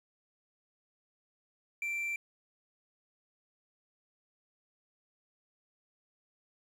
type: tone with quantisation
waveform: triangle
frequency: 2349 Hz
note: D7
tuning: in tune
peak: -31 dBFS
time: 1.82-2.16 s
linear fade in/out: 2 ms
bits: 10
effects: none